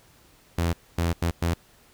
sawtooth tone bursts at uneven times, 84.6 Hz, E2, 45 cents sharp, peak -18 dBFS, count 4, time 0.58-0.73 / 0.98-1.13 / 1.22-1.31 / 1.42-1.54 s, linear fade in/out 5 ms, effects pink hiss -57 dBFS RMS until 1.93 s

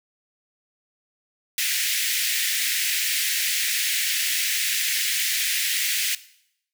pink high-pass noise, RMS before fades -24 dBFS, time 1.58-6.15 s, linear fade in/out 2 ms, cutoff 1800 Hz, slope 48 dB/octave, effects noise-tail reverb RT60 0.7 s tail -17 dB re dry

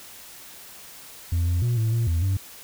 sine tone with pitch steps, 85.3 / 87.5 / 120.2 / 111.5 / 115.9 / 83.2 / 96.1 Hz, F2 / F2 / B2 / A2 / A#2 / E2 / G2, -40 / +4 / -46 / +23 / -10 / +17 / -34 cents, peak -17 dBFS, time 1.32-2.37 s, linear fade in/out 5 ms, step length 150 ms, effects tanh soft clip ceiling -19 dBFS + white hiss -44 dBFS RMS until 2.63 s

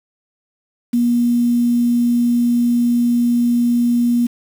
sine tone with quantisation, 239.4 Hz, A#3, 46 cents sharp, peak -12 dBFS, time 0.93-4.27 s, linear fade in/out 10 ms, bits 6, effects none

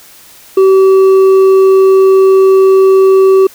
sine tone with hard clipping, 383.1 Hz, G4, 40 cents flat, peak -4 dBFS, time 0.57-3.47 s, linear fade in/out 5 ms, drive 4 dB, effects white hiss -38 dBFS RMS until 3.54 s

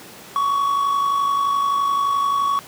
triangle tone with amplitude modulation, 1121 Hz, C#6, 19 cents sharp, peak -13 dBFS, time 0.36-2.59 s, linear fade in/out 0 ms, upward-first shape sine, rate 51.6 Hz, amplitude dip 45%, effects pink hiss -40 dBFS RMS until 2.67 s + high-pass 150 Hz 12 dB/octave

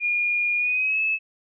sine tone with pitch glide, 2427 to 2601 Hz, D#7 to E7, -44 to -24 cents, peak -20 dBFS, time 0-1.19 s, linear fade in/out 50 ms, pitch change +120 cents, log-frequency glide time 0.57-1.01 s, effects none

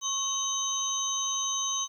sine tone cluster, 1089 / 3049 / 3789 / 6200 Hz, C#6 / G7 / A#7 / G8, -31 / -49 / +27 / -20 cents, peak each -35 / -37 / -36 / -29 dBFS, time 0.01-1.88 s, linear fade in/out 50 ms, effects 10-bit

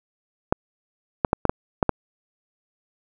clicks, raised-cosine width 1 ms, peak -3 dBFS, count 7, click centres 0.525 / 1.248 / 1.331 / 1.453 / 1.495 / 1.828 / 1.893 s, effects none

